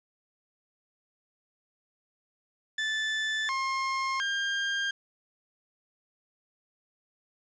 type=tone with pitch steps; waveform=30% pulse; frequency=1751 / 1068 / 1602 Hz; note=A6 / C6 / G6; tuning=-9 / +35 / +37 cents; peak=-25 dBFS; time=2.78-4.91 s; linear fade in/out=5 ms; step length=710 ms; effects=resampled to 16000 Hz + 9-bit